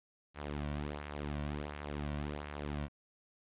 sawtooth tone with flanger, 73.42 Hz, D2, in tune, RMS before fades -40 dBFS, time 0.34-2.89 s, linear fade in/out 50 ms, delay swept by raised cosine 0.21 to 2.41 ms, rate 1.4 Hz, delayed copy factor -0.65, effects resampled to 8000 Hz + 11-bit

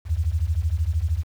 sine beating tone pair, 74.1 / 87.1 Hz, D2 / F2, +16 / -4 cents, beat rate 13 Hz, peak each -23 / -23 dBFS, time 0.05-1.24 s, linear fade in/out 50 ms, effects 8-bit

